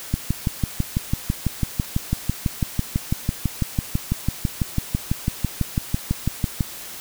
click train, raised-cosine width 5 ms, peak -7 dBFS, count 40, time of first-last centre 0.14-6.608 s, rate 6.03 Hz, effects white hiss -36 dBFS RMS until 7 s

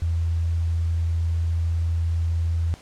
sine tone, 83.2 Hz, E2, 17 cents sharp, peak -20 dBFS, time 0.02-2.74 s, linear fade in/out 0 ms, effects pink hiss -48 dBFS RMS until 2.81 s + low-pass 8000 Hz 12 dB/octave

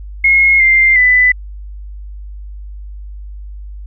sine tone with pitch steps, 2161 / 2096 / 1996 Hz, C#7 / C7 / B6, -45 / +2 / +18 cents, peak -6 dBFS, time 0.24-1.32 s, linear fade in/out 5 ms, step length 360 ms, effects added 50 Hz sine -26 dBFS peak until 3.86 s

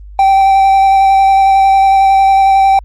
triangle tone with vibrato, 778 Hz, G5, 13 cents flat, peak -3 dBFS, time 0.19-2.79 s, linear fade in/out 2 ms, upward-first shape square, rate 11 Hz, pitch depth 10 cents each way, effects added 50 Hz sine -29 dBFS peak until 2.84 s + Opus 32 kbps

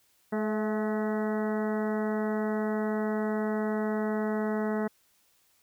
harmonic tone with a mistuned harmonic, 213.9 Hz, A3, 49 cents flat, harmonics 1 / 2 / 3 / 4 / 5 / 6 / 7 / 8 / 9, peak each -29 / -32 / -36 / -40 / -44 / -44 / -44 / -48 / -45 dBFS, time 0.32-4.88 s, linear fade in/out 10 ms, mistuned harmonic 3, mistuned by +34 cents, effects white hiss -67 dBFS RMS until 5.62 s

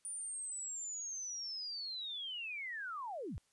sine linear sweep, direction down, 9390 to 46.25 Hz, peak -40 dBFS, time 0.05-3.38 s, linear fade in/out 0 ms, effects white hiss -75 dBFS RMS until 3.52 s + resampled to 24000 Hz

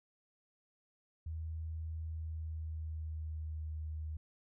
sine tone with pitch glide, 80.1 to 77.86 Hz, E2 to D#2, -49 to +2 cents, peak -38 dBFS, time 1.26-4.17 s, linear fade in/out 5 ms, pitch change -49 cents, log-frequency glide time 2.05-3.71 s, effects none

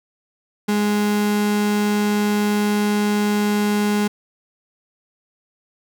35% pulse tone, 207.7 Hz, G#3, in tune, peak -15 dBFS, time 0.68-4.08 s, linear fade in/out 10 ms, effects none

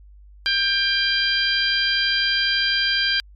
harmonic tone, 794 Hz, G5, 22 cents sharp, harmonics 2 / 3 / 4 / 5 / 6, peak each -22 / -28 / -23 / -28 / -23 dBFS, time 0.46-3.2 s, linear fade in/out 0 ms, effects added 50 Hz sine -43 dBFS peak until 3.35 s + MP3 64 kbps

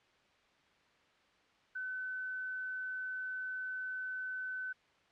sine tone, 1514 Hz, F#6, 39 cents sharp, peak -37 dBFS, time 1.75-4.73 s, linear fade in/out 10 ms, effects white hiss -68 dBFS RMS until 5.11 s + low-pass 3000 Hz 12 dB/octave

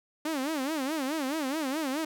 sawtooth tone with vibrato, 289.2 Hz, D4, 27 cents flat, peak -25 dBFS, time 0.25-2.05 s, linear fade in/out 5 ms, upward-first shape sine, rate 4.7 Hz, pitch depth 200 cents each way, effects none

